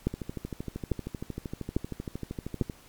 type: two click trains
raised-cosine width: 3 ms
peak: -21 / -12 dBFS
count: 34 / 4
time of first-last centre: 0.14-2.698 / 0.07-2.612 s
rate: 12.9 / 1.18 Hz
effects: pink hiss -55 dBFS RMS until 2.88 s + MP3 96 kbps